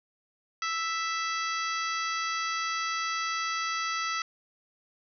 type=harmonic tone with a mistuned harmonic; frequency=659.3 Hz; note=E5; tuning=in tune; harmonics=2 / 3 / 4 / 5 / 6 / 7 / 8 / 9; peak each=-31 / -35 / -39 / -41 / -44 / -40 / -45 / -41 dBFS; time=0.62-4.22 s; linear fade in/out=2 ms; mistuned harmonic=7; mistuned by=+17 cents; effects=none